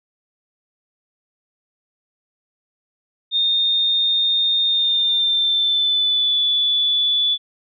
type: tone with pitch glide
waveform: sine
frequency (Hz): 3657 to 3458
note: A#7 to A7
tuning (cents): -34 to -31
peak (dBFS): -15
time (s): 3.31-7.38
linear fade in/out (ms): 50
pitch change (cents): -97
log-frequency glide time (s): 4.66-6.39
effects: none